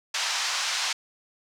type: band-pass noise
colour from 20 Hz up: white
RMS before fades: -28 dBFS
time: 0.14-0.93 s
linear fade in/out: 5 ms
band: 780 to 6200 Hz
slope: 24 dB/octave
effects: none